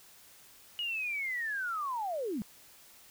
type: linear sweep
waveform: sine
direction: down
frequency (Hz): 2911 to 183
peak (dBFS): -32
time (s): 0.79-2.42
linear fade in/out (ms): 0
effects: white hiss -57 dBFS RMS until 3.1 s